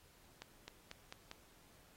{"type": "accelerating click train", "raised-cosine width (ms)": 0.2, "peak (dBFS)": -29, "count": 5, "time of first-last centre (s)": [0.42, 1.314], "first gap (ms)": 260, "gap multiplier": 0.9, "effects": ["pink hiss -66 dBFS RMS until 1.96 s", "AAC 48 kbps"]}